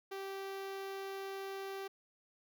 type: tone with notch filter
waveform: sawtooth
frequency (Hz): 389.5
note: G4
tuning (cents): -11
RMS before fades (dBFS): -43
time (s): 0.11-1.88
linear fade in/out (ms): 10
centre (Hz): 8200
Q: 1.2
effects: none